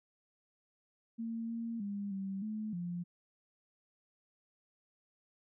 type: tone with pitch steps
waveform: sine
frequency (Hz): 228.1 / 230.4 / 201.9 / 193.9 / 215.2 / 174.8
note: A#3 / A#3 / G#3 / G3 / A3 / F3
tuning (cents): -37 / -20 / -49 / -19 / -38 / +2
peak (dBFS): -36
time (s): 1.18-3.04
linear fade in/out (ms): 20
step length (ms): 310
effects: none